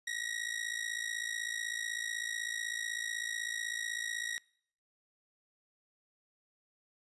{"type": "ring-modulated tone", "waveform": "sawtooth", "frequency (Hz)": 1900, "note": "A#6", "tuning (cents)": 33, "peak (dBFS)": -29, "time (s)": [0.07, 4.38], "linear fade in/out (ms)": 0, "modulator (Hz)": 28, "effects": ["noise-tail reverb RT60 0.6 s tail -25 dB re dry", "resampled to 24000 Hz"]}